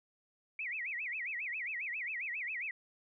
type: tone with vibrato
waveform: sine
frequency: 2225 Hz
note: C#7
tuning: 6 cents sharp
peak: -36 dBFS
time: 0.59-2.71 s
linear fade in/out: 2 ms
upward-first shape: sine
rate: 7.4 Hz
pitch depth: 290 cents each way
effects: none